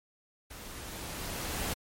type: noise with level ramp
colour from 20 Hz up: pink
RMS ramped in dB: -46 to -33 dBFS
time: 0.5-1.74 s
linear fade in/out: 10 ms
effects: MP3 64 kbps